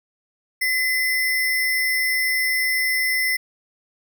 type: tone with sample-and-hold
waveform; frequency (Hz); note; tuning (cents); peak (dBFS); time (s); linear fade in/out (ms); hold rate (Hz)
sine; 2028; B6; +45; -18; 0.61-3.37; 10; 7350
effects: none